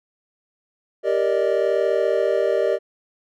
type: chord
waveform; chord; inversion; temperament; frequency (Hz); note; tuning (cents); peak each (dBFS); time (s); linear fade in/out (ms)
triangle; Eb major seventh; first; equal with one note detuned; 392 / 466.2 / 581.6 / 622.3; G4 / Bb4 / D5 / Eb5; 0 / 0 / -17 / 0; -21; 1.03-2.79; 50
effects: none